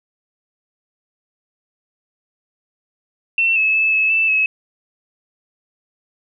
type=tone with pitch steps; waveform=sine; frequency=2697 / 2595 / 2614 / 2593 / 2646 / 2576 Hz; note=E7 / E7 / E7 / E7 / E7 / E7; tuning=+39 / -28 / -15 / -29 / +6 / -41 cents; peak=-13 dBFS; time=3.38-4.46 s; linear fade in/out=2 ms; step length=180 ms; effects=none